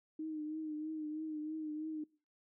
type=tone with vibrato; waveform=sine; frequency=309.2 Hz; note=D#4; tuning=11 cents flat; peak=-38 dBFS; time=0.19-2.04 s; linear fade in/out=5 ms; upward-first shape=triangle; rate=3.1 Hz; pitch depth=48 cents each way; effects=noise-tail reverb RT60 0.4 s tail -24 dB re dry